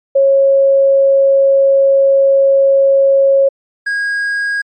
sine / triangle tone pair in turn, 547 / 1639.1 Hz, C#5 / G#6, -23 / -23 cents, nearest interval octave + perfect fifth, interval 1900 cents, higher second, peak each -6 / -12 dBFS, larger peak first, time 0.15-3.49 / 3.86-4.62 s, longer first, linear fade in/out 10 ms, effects MP3 48 kbps

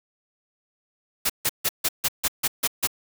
white noise bursts, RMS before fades -22 dBFS, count 9, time 1.25-2.873 s, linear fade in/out 10 ms, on 47 ms, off 150 ms, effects none

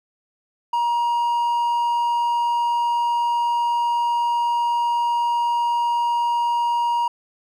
triangle tone, 948 Hz, A#5, 29 cents sharp, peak -16 dBFS, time 0.73-7.08 s, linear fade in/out 5 ms, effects none

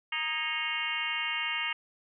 harmonic tone with a mistuned harmonic, 311.1 Hz, D#4, in tune, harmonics 3 / 4 / 5 / 6 / 7 / 8 / 9 / 10, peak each -41 / -40 / -42 / -38 / -34 / -42 / -34 / -41 dBFS, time 0.12-1.73 s, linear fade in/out 5 ms, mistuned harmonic 5, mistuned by +85 cents, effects none

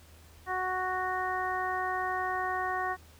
harmonic tone, 370 Hz, F#4, in tune, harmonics 1 / 2 / 3 / 4 / 5, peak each -39 / -33 / -34 / -39 / -36 dBFS, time 0.46-2.97 s, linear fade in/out 50 ms, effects added 79 Hz sine -54 dBFS peak until 3.19 s + pink hiss -58 dBFS RMS until 3.19 s

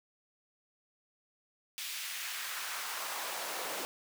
pink noise with high-pass filter sweep, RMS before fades -39 dBFS, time 1.78-3.85 s, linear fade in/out 0 ms, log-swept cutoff 2700 to 460 Hz, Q 1.2, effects none

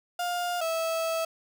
35% pulse tone pair in turn, 706 / 653.4 Hz, F5 / E5, +19 / -15 cents, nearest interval minor second, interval 134 cents, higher first, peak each -26 / -25 dBFS, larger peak second, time 0.19-0.61 / 0.61-1.25 s, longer second, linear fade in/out 5 ms, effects none

